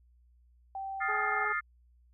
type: tone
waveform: sine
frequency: 777 Hz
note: G5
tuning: 16 cents flat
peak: -35 dBFS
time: 0.75-1.45 s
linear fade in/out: 2 ms
type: chord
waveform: sine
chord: F dominant seventh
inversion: third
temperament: equal with one note detuned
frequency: 1244.5 / 1396.9 / 1760 / 2110 Hz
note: Eb6 / F6 / A6 / C7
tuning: 0 / 0 / 0 / +14 cents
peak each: -35 dBFS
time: 1-1.61 s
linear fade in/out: 20 ms
type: harmonic tone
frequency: 422.2 Hz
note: G#4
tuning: 29 cents sharp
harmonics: 1 / 2 / 3 / 4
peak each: -40 / -38 / -38 / -45 dBFS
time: 1.08-1.53 s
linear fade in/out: 10 ms
effects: added 60 Hz sine -60 dBFS peak until 2.13 s